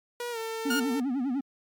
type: tone with pitch glide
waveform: sawtooth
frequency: 481.5 to 449.3 Hz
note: B4 to A4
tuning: -44 to +36 cents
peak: -28 dBFS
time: 0.2-1 s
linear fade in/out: 2 ms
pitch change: -120 cents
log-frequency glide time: 0.31-0.38 s
type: tone with vibrato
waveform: triangle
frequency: 261.6 Hz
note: C4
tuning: in tune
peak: -24 dBFS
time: 0.65-1.41 s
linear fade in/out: 10 ms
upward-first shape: sine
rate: 10 Hz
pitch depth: 160 cents each way
type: tone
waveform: sawtooth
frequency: 1426 Hz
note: F6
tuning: 36 cents sharp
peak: -23 dBFS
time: 0.7-0.8 s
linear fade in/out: 5 ms
effects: MP3 96 kbps